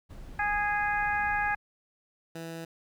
brown noise, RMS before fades -44 dBFS, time 0.09-1.56 s, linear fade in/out 20 ms
harmonic tone, 413.6 Hz, G#4, 7 cents flat, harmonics 2 / 3 / 4 / 5 / 6, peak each -29 / -38 / -29 / -37 / -39 dBFS, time 0.39-1.55 s, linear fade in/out 5 ms
15% pulse tone, 164.81 Hz, E3, in tune, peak -31 dBFS, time 2.35-2.65 s, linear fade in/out 5 ms
effects none

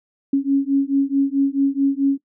sine beating tone pair, 273.8 / 278.4 Hz, C#4 / C#4, -21 / +8 cents, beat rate 4.6 Hz, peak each -18 dBFS, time 0.33-2.18 s, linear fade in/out 5 ms, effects noise-tail reverb RT60 0.1 s tail -17 dB re dry

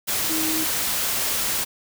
sine tone in noise, 317.1 Hz, D#4, 33 cents sharp, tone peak -26 dBFS, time 0.29-0.65 s, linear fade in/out 20 ms, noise white, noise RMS -24 dBFS, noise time 0.07-1.65 s, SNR -5 dB, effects none

